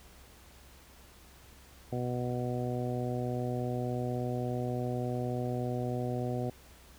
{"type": "harmonic tone", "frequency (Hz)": 123.47, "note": "B2", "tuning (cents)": 0, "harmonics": [1, 2, 3, 4, 5, 6], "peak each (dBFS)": [-34, -37, -39, -40, -41, -42], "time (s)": [1.92, 6.5], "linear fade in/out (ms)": 5, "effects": ["added 65 Hz sine -57 dBFS peak until 6.98 s", "pink hiss -57 dBFS RMS until 6.98 s"]}